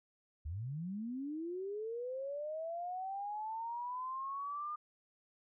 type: linear sweep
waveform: sine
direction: up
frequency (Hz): 68.8 to 1216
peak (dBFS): -38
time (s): 0.45-4.76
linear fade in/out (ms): 10
effects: none